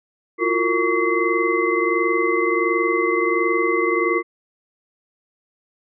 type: tone cluster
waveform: sine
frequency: 339.5 / 360.9 / 460.1 / 1131 / 2058 Hz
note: F4 / F#4 / A#4 / C#6 / C7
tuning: -49 / -43 / -23 / +34 / -29 cents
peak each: -23 dBFS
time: 0.38-4.23 s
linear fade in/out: 50 ms
effects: none